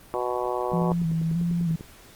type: harmonic tone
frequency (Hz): 123.47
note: B2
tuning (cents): 0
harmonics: 3 / 4 / 5 / 6 / 7 / 8 / 9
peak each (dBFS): -30 / -31 / -32 / -33 / -33 / -34 / -35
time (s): 0.14-0.92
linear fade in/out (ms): 0
type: click train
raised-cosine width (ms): 3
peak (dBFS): -25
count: 12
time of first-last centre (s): 0.72-1.809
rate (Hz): 10.1
type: tone with vibrato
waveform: sine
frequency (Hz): 167.3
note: E3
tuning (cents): +26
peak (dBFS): -22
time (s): 0.73-1.76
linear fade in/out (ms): 5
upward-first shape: square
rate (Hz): 1.6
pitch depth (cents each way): 43
effects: pink hiss -50 dBFS RMS until 2.15 s + Opus 32 kbps